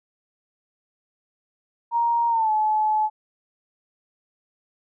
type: tone with pitch glide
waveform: sine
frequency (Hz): 937 to 859.2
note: A#5 to A5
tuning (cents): +9 to -41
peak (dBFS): -18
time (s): 1.91-3.1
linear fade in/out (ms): 50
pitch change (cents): -150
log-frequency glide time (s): 2.29-2.51
effects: none